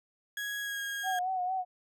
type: tone with pitch glide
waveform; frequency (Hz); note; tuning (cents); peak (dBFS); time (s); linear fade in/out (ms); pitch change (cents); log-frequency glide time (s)
35% pulse; 1661.2 to 1633.6; G#6 to G#6; 0 to -29; -32; 0.37-1.19; 2; -29; 0.61-0.81
type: tone with vibrato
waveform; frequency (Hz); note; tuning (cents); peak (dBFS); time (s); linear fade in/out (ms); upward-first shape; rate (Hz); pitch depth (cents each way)
sine; 740; F#5; 0; -29; 1.03-1.65; 50; sine; 4.4; 49
effects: none